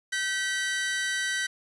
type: tone pair together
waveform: sawtooth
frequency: 1539.8 / 1940 Hz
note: G6 / B6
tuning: -31 / -31 cents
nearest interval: major third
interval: 400 cents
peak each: -26 dBFS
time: 0.12-1.47 s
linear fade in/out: 10 ms
effects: resampled to 24000 Hz + 8-bit